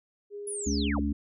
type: tone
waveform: sine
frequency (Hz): 409.3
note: G#4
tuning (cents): -25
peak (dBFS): -36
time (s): 0.3-0.92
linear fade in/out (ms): 50
type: linear sweep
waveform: sine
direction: down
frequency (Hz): 10548 to 80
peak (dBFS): -33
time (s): 0.47-1.01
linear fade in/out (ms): 5
type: harmonic tone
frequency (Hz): 71.7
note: D2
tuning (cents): -41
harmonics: 1 / 3 / 4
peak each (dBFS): -30 / -30 / -30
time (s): 0.66-1.13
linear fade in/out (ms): 10
effects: none